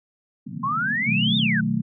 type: band-pass noise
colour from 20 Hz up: white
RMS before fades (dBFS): -33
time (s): 0.46-1.47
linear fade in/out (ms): 10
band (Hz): 120 to 260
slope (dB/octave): 96
type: exponential two-way sweep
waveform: sine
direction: up then down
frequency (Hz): 1038 to 3729 to 1442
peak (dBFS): -21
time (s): 0.63-1.61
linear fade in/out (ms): 10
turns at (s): 1.37
type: chord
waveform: sine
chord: B dominant seventh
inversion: none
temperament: equal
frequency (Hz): 123.47 / 155.56 / 185 / 220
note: B2 / D#3 / F#3 / A3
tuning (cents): 0 / 0 / 0 / 0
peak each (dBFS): -29 / -27 / -26 / -23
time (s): 1.06-1.82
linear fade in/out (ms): 20
effects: none